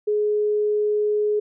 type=tone; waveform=sine; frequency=420 Hz; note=G#4; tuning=19 cents sharp; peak=-18 dBFS; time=0.07-1.4 s; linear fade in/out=10 ms; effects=none